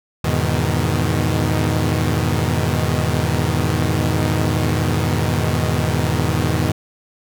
sawtooth chord, E major seventh, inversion none, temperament equal with one note detuned, 83.85 / 103.83 / 123.47 / 155.56 Hz, E2 / G#2 / B2 / D#3, +30 / 0 / 0 / 0 cents, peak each -18 dBFS, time 0.24-6.72 s, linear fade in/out 5 ms, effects none

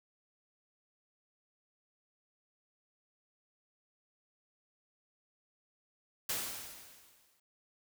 white noise with exponential decay, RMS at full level -34 dBFS, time 6.29-7.4 s, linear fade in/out 5 ms, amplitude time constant 240 ms, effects none

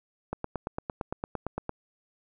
click train, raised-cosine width 1 ms, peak -17 dBFS, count 13, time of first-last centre 0.33-1.694 s, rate 8.8 Hz, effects none

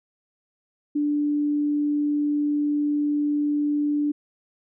sine tone, 293.7 Hz, D4, in tune, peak -20 dBFS, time 0.95-4.12 s, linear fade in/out 10 ms, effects none

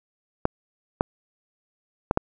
clicks, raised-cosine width 1 ms, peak -5 dBFS, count 4, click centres 0.454 / 1.009 / 2.111 / 2.174 s, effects none

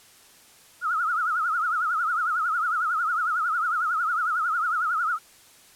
sine tone with vibrato, 1343 Hz, E6, 32 cents sharp, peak -22 dBFS, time 0.81-5.19 s, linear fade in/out 50 ms, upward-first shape triangle, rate 11 Hz, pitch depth 170 cents each way, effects white hiss -53 dBFS RMS until 5.75 s + low-pass 12000 Hz 12 dB/octave

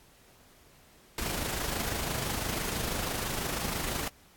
pink noise with amplitude modulation, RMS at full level -31 dBFS, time 1.18-4.08 s, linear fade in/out 2 ms, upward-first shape sine, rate 26 Hz, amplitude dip 45%, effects pink hiss -59 dBFS RMS until 4.36 s + AAC 64 kbps

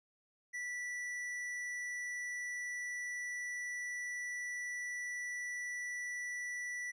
sine tone with hard clipping, 1962 Hz, B6, 12 cents flat, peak -40 dBFS, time 0.53-6.92 s, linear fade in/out 20 ms, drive 8 dB, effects none

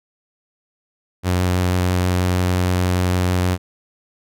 sawtooth tone with vibrato, 90.6 Hz, F#2, 36 cents flat, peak -12 dBFS, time 1.23-3.58 s, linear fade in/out 50 ms, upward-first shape sine, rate 6.3 Hz, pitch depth 11 cents each way, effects none

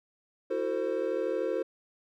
triangle chord, F# half-diminished seventh, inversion third, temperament equal with one note detuned, 329.6 / 370 / 450.5 / 523.3 Hz, E4 / F#4 / A4 / C5, 0 / 0 / +41 / 0 cents, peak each -34 / -32 / -31 / -30 dBFS, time 0.5-1.63 s, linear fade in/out 10 ms, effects none

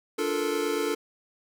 square chord, Bb major seventh, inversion first, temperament equal with one note detuned, 293.7 / 349.2 / 437.5 / 466.2 Hz, D4 / F4 / A4 / Bb4, 0 / 0 / -10 / 0 cents, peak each -33 / -34 / -29 / -34 dBFS, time 0.18-0.95 s, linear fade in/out 10 ms, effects none

